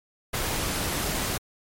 pink noise, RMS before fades -28 dBFS, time 0.33-1.38 s, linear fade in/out 10 ms, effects MP3 64 kbps

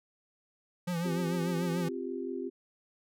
square tone with vibrato, 172.5 Hz, F3, 21 cents flat, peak -31 dBFS, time 0.87-1.89 s, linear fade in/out 10 ms, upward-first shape triangle, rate 6.8 Hz, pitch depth 83 cents each way
sine chord, C suspended fourth, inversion none, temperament equal with one note detuned, 261.6 / 349.2 / 394.7 Hz, C4 / F4 / G4, 0 / 0 / +12 cents, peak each -38 dBFS, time 1.04-2.5 s, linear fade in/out 20 ms
effects none

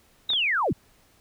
sine linear sweep, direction down, 3876 to 69.5 Hz, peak -21 dBFS, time 0.29-0.73 s, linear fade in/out 5 ms
clicks, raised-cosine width 0.5 ms, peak -23 dBFS, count 2, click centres 0.303 / 0.334 s
effects pink hiss -60 dBFS RMS until 1.2 s

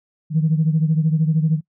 sine beating tone pair, 155.56 / 168.56 Hz, D#3 / E3, 0 / +39 cents, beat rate 13 Hz, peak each -15 / -20 dBFS, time 0.3-1.61 s, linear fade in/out 50 ms, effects noise-tail reverb RT60 0.1 s tail -24 dB re dry + tanh soft clip ceiling -8 dBFS

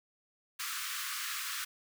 pink high-pass noise, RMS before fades -38 dBFS, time 0.59-1.65 s, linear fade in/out 10 ms, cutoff 1100 Hz, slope 96 dB/octave, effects none

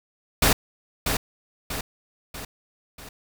pink noise with echo, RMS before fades -18 dBFS, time 0.42-0.53 s, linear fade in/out 5 ms, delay 640 ms, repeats 4, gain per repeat -6 dB, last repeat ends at 3.09 s, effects none

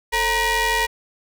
sawtooth ring-modulated tone, 488.5 Hz, B4, 19 cents flat, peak -11 dBFS, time 0.12-0.87 s, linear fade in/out 20 ms, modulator 1420 Hz, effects none

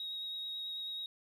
sine tone with vibrato, 3783 Hz, A#7, 25 cents sharp, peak -37 dBFS, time 0-1.06 s, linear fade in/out 2 ms, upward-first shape triangle, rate 9.2 Hz, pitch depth 15 cents each way, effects tanh soft clip ceiling -34 dBFS + 12-bit

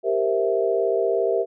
sine chord, C dominant seventh, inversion second, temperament equal, 392 / 466.2 / 523.3 / 659.3 Hz, G4 / Bb4 / C5 / E5, 0 / 0 / 0 / 0 cents, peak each -23 / -23 / -29 / -24 dBFS, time 0.03-1.46 s, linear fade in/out 50 ms, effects none

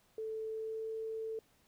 sine tone with pitch glide, 440 to 443.8 Hz, A4 to A4, 0 to +15 cents, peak -37 dBFS, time 0.18-1.39 s, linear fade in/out 2 ms, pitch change +15 cents, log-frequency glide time 0.48-0.91 s, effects pink hiss -70 dBFS RMS until 1.67 s

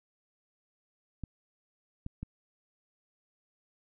clicks, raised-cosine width 5 ms, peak -25 dBFS, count 3, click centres 1.237 / 2.064 / 2.23 s, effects none

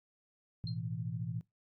sine chord, A suspended second, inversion none, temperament just, 110 / 123.75 / 165 Hz, A2 / B2 / E3, 0 / +4 / +2 cents, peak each -40 dBFS, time 0.64-1.41 s, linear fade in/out 0 ms
sine tone with exponential decay, 4186 Hz, C8, in tune, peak -39 dBFS, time 0.67-0.79 s, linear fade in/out 2 ms, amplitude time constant 25 ms
effects noise-tail reverb RT60 0.2 s tail -23 dB re dry + Opus 48 kbps

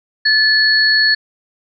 sine tone pair together, 1737 / 4377 Hz, A6 / C#8, -23 / -23 cents, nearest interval octave + major third, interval 1600 cents, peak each -12 / -13 dBFS, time 0.25-1.15 s, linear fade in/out 10 ms, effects none

